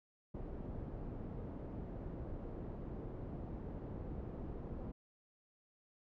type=low-pass noise; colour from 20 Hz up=pink; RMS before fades=-45 dBFS; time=0.34-4.92 s; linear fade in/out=10 ms; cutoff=500 Hz; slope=12 dB/octave; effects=none